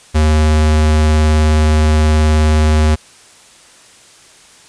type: tone with vibrato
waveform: square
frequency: 77.1 Hz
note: D#2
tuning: 15 cents flat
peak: -9 dBFS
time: 0.14-2.96 s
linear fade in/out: 20 ms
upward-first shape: sine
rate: 19 Hz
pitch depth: 10 cents each way
effects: white hiss -43 dBFS RMS until 4.68 s + resampled to 22050 Hz